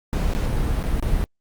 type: noise with dropouts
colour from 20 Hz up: brown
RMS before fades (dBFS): -21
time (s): 0.13-1.24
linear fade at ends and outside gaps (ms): 0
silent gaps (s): 0.335-0.35 / 0.828-0.839 / 0.998-1.026
effects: Opus 48 kbps